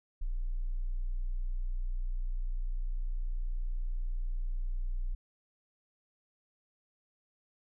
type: tone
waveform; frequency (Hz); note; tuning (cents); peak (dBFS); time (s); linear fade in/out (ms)
sine; 30.13; B0; -42; -30; 0.21-5.15; 10
effects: none